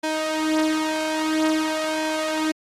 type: tone with flanger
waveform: sawtooth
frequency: 313 Hz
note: D#4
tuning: 10 cents sharp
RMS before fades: -23 dBFS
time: 0.03-2.52 s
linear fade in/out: 10 ms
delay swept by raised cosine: 1.2 to 4.5 ms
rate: 0.5 Hz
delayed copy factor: +0.65
effects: low-pass 9000 Hz 12 dB/octave + AAC 64 kbps